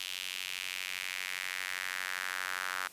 sawtooth tone with high-pass filter sweep, 92.5 Hz, F#2, in tune, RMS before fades -38 dBFS, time 0-2.88 s, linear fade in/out 5 ms, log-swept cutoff 3000 to 1400 Hz, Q 2.6, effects white hiss -54 dBFS RMS until 2.92 s + resampled to 32000 Hz

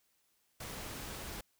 pink noise, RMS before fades -44 dBFS, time 0.6-1.41 s, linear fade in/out 5 ms, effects white hiss -75 dBFS RMS until 1.59 s

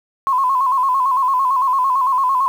sine tone with vibrato, 1046.5 Hz, C6, in tune, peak -13 dBFS, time 0.27-2.48 s, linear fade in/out 0 ms, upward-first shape square, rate 8.9 Hz, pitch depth 66 cents each way, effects 7-bit

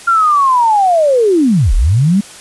sine linear two-way sweep, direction down then up, 1396.9 to 30.66 to 210.6 Hz, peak -7 dBFS, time 0.07-2.21 s, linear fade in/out 10 ms, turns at 1.74 s, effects white hiss -34 dBFS RMS until 2.4 s + resampled to 24000 Hz

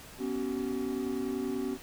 triangle chord, B suspended second, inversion none, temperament equal with one note detuned, 246.9 / 277.2 / 379.7 Hz, B3 / C#4 / F#4, 0 / 0 / +45 cents, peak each -33 dBFS, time 0.18-1.78 s, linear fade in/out 50 ms, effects pink hiss -49 dBFS RMS until 1.82 s

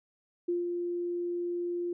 sine tone with ADSR envelope, 349.2 Hz, F4, in tune, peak -26 dBFS, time 0.48-1.93 s, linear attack 9 ms, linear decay 160 ms, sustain -4 dB, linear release 3 ms, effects none

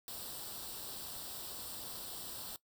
white noise with comb filter, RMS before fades -45 dBFS, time 0.08-2.56 s, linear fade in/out 0 ms, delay 0.23 ms, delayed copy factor +0.7, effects noise-tail reverb RT60 0.1 s tail -19 dB re dry

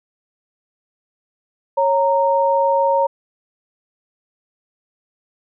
sine tone pair together, 551 / 926.7 Hz, C#5 / A#5, -11 / -10 cents, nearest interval major sixth, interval 901 cents, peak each -16 dBFS, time 1.77-3.07 s, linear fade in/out 10 ms, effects none

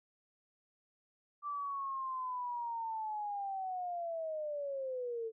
sine linear sweep, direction down, 1174.7 to 440 Hz, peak -36 dBFS, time 1.42-5.32 s, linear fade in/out 50 ms, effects none

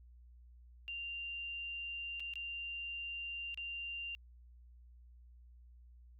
sine tone with dropouts, 2782 Hz, F7, 7 cents flat, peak -40 dBFS, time 0.88-4.15 s, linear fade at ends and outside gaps 0 ms, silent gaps 2.197-2.203 / 2.337-2.356 / 3.544-3.575 s, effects added 60 Hz sine -56 dBFS peak until 6.19 s

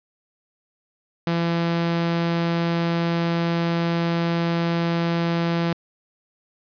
sawtooth tone, 168.9 Hz, E3, 42 cents sharp, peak -16 dBFS, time 1.27-5.73 s, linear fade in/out 2 ms, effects resampled to 11025 Hz + 8-bit

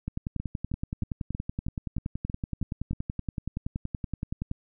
two click trains, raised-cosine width 5 ms, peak -18 / -20 dBFS, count 48 / 9, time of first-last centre 0.08-4.514 / 0.4-2.932 s, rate 10.6 / 3.16 Hz, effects none

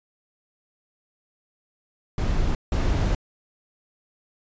brown noise bursts at uneven times, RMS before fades -22 dBFS, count 2, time 2.18-2.55 / 2.72-3.15 s, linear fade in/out 2 ms, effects resampled to 16000 Hz

